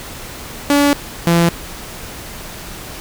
sawtooth tone pair in turn, 286.3 / 169.65 Hz, D4 / F3, -44 / -50 cents, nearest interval major sixth, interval 906 cents, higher first, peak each -6 / -6 dBFS, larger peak neither, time 0.7-0.93 / 1.27-1.49 s, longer first, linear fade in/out 0 ms, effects pink hiss -31 dBFS RMS until 3 s

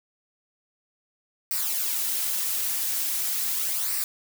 blue noise with flanger, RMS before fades -27 dBFS, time 1.51-4.04 s, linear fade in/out 0 ms, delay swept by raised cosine 0.29 to 5.39 ms, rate 0.41 Hz, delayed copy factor -0.6, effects none

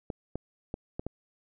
clicks, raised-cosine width 2 ms, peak -20 dBFS, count 5, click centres 0.102 / 0.356 / 0.741 / 0.995 / 1.066 s, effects none

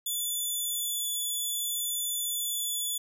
5% pulse tone with vibrato, 3464 Hz, A7, 28 cents flat, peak -22 dBFS, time 0.06-2.98 s, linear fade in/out 5 ms, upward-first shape sine, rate 0.62 Hz, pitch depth 9 cents each way, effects none

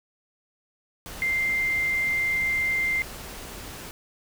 sine tone in noise, 2093 Hz, C7, in tune, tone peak -22 dBFS, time 1.22-3.02 s, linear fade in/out 0 ms, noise pink, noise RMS -39 dBFS, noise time 1.06-3.91 s, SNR +14 dB, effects none

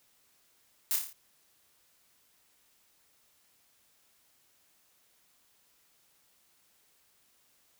blue noise with echo, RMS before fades -29 dBFS, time 0.91-0.96 s, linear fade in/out 0 ms, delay 28 ms, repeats 6, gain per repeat -4 dB, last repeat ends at 1.128 s, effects white hiss -68 dBFS RMS until 7.79 s

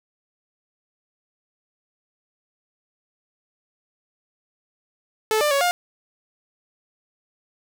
sawtooth tone with pitch steps, 435 / 595 / 558 / 709 Hz, A4 / D5 / C#5 / F5, -20 / +22 / +11 / +26 cents, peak -14 dBFS, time 5.31-5.71 s, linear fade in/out 0 ms, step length 100 ms, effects none

